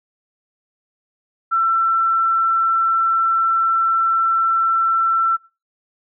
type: tone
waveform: sine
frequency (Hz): 1342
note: E6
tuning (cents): +31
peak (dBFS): -14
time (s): 1.51-5.37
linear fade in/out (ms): 20
effects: noise-tail reverb RT60 0.3 s tail -21 dB re dry